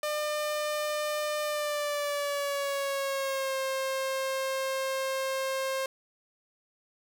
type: tone with pitch glide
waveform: sawtooth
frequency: 601 to 532.3 Hz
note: D5 to C5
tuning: +40 to +30 cents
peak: -25 dBFS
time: 0.03-5.86 s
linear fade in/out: 2 ms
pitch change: -210 cents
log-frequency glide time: 1.44-3.57 s
effects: none